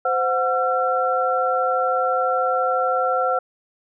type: tone cluster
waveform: sine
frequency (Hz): 517 / 731 / 1356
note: C5 / F#5 / E6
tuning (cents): -21 / -21 / +49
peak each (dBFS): -22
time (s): 0.05-3.39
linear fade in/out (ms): 5
effects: none